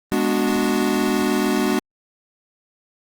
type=chord; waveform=square; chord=G# half-diminished seventh; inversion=none; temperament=equal; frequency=207.7 / 246.9 / 293.7 / 370 Hz; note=G#3 / B3 / D4 / F#4; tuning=0 / 0 / 0 / 0 cents; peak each=-24 dBFS; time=0.12-1.79 s; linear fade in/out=0 ms; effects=Opus 24 kbps